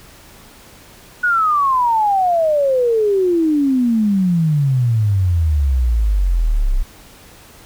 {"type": "exponential sweep", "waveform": "sine", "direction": "down", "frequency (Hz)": [1480, 30.87], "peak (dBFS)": -12, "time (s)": [1.23, 6.83], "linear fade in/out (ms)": 10, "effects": ["pink hiss -43 dBFS RMS until 7.65 s"]}